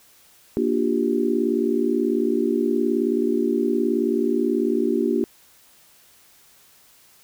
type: chord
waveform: sine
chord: G minor seventh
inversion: first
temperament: just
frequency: 235.2 / 294 / 352.8 / 392 Hz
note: Bb3 / D4 / F4 / G4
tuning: +16 / +2 / +18 / 0 cents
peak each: -24 dBFS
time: 0.57-5.24 s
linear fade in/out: 0 ms
effects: white hiss -54 dBFS RMS until 7.23 s